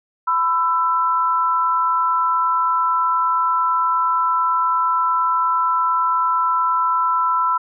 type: tone pair together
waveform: sine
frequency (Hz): 1002 / 1330.7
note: B5 / E6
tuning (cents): +25 / +16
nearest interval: perfect fourth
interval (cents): 491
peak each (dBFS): -18 / -18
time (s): 0.27-7.58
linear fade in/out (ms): 10
effects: none